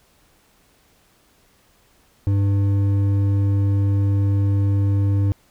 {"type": "tone with hard clipping", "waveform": "sine", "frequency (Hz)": 99.5, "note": "G2", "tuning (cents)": 26, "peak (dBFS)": -17, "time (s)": [2.27, 5.32], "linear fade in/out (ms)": 0, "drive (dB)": 7, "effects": ["pink hiss -58 dBFS RMS until 5.5 s"]}